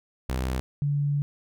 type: tone pair in turn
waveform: sawtooth / sine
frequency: 64.1 / 143.9 Hz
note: C2 / D3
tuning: -35 / -35 cents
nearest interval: octave + major second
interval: 1400 cents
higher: second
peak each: -22 dBFS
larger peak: neither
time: 0.29-0.6 / 0.82-1.22 s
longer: second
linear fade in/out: 0 ms
effects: none